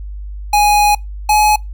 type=tone pair in turn; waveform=square; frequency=830.6 / 844.6 Hz; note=G#5 / G#5; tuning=0 / +29 cents; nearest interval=unison; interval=29 cents; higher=second; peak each=-9 dBFS; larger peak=neither; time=0.53-0.95 / 1.29-1.56 s; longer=first; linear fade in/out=5 ms; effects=noise-tail reverb RT60 0.2 s tail -25 dB re dry + added 50 Hz sine -24 dBFS peak until 1.73 s